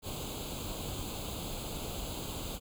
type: noise with comb filter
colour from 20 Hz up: pink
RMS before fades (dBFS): -39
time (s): 0.02-2.6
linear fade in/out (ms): 50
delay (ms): 0.27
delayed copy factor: +0.85
effects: none